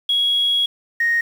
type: tone pair in turn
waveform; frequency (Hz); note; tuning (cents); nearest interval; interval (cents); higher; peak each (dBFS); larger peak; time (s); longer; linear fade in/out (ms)
sine; 3322 / 1864.4; G#7 / A#6; 0 / 0; minor seventh; 1000; first; -14; neither; 0.09-0.66 / 1-1.21; first; 5
effects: tanh soft clip ceiling -11 dBFS + 7-bit